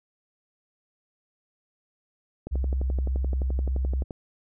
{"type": "click train", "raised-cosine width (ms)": 2, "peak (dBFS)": -21, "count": 20, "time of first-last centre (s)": [2.47, 4.108], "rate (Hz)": 11.6}
{"type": "tone with pitch glide", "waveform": "sine", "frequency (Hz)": [65.41, 64.88], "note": ["C2", "C2"], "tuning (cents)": [0, -14], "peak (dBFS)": -23, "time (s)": [2.51, 4.04], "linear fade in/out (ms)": 20, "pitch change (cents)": -14, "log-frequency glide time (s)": [2.71, 2.91]}
{"effects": []}